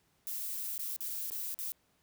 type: noise with dropouts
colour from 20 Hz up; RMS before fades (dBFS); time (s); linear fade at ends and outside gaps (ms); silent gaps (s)
violet; -38; 0.27-1.72; 0; 0.78-0.793 / 0.964-1.006 / 1.301-1.318 / 1.544-1.589
effects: pink hiss -72 dBFS RMS until 2.02 s + high-pass 60 Hz 12 dB/octave